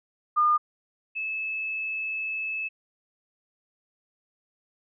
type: tone pair in turn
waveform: sine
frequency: 1213 / 2606 Hz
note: D#6 / E7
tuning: -44 / -20 cents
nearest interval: octave + minor second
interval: 1324 cents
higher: second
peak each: -18 / -28 dBFS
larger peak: first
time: 0.36-0.58 / 1.15-2.69 s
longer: second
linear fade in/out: 20 ms
effects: none